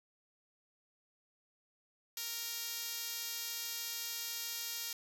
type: tone with band-pass filter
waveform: 5% pulse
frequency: 466.2 Hz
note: A#4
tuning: in tune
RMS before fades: -41 dBFS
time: 2.17-4.93 s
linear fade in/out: 2 ms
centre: 11000 Hz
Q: 0.83
effects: none